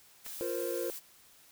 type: noise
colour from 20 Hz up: blue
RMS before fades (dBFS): -43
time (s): 0.24-1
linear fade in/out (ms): 20
type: clicks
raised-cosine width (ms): 0.3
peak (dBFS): -34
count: 2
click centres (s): 0.263 / 0.267
type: chord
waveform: triangle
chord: F suspended fourth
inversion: none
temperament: equal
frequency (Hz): 349.2 / 466.2 / 523.3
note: F4 / Bb4 / C5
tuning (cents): 0 / 0 / 0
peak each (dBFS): -35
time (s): 0.41-0.9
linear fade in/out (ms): 0
effects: white hiss -60 dBFS RMS until 1.51 s